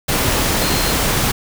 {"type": "tone in noise", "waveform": "sine", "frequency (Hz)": 4186, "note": "C8", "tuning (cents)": 0, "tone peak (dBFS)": -26, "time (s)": [0.61, 0.93], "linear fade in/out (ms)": 10, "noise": "pink", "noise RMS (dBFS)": -17, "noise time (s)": [0.08, 1.32], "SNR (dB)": -12, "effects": []}